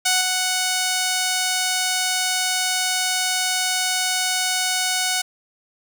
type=tone with level steps; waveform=5% pulse; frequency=740 Hz; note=F#5; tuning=in tune; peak=-5 / -8 dBFS; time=0.05-5.22 s; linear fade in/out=10 ms; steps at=0.21 s; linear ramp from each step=2 ms; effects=none